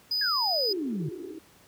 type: tone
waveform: triangle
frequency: 4978 Hz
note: D#8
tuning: in tune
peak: -24 dBFS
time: 0.11-0.73 s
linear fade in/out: 5 ms
type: exponential sweep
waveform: sine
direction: down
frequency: 1724 to 138.59 Hz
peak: -28 dBFS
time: 0.21-1.09 s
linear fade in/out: 5 ms
type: band-pass noise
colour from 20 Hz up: pink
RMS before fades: -40 dBFS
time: 0.69-1.39 s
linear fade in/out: 5 ms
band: 300 to 410 Hz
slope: 96 dB/octave
effects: pink hiss -57 dBFS RMS until 1.67 s + high-pass 80 Hz 12 dB/octave